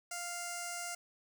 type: tone with notch filter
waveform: 5% pulse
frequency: 698.5 Hz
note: F5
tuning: in tune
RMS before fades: -41 dBFS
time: 0.11-0.95 s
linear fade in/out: 5 ms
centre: 3600 Hz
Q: 0.92
effects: none